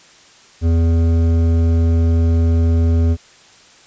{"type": "tone with hard clipping", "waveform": "sine", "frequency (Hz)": 83, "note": "E2", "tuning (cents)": 12, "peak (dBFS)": -13, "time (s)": [0.61, 3.17], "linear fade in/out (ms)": 50, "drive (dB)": 11, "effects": ["white hiss -46 dBFS RMS until 3.86 s", "resampled to 16000 Hz"]}